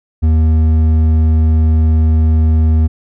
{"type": "tone with hard clipping", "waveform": "triangle", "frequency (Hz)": 79.3, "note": "D#2", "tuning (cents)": 33, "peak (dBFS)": -9, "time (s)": [0.22, 2.88], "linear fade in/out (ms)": 20, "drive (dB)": 10, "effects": []}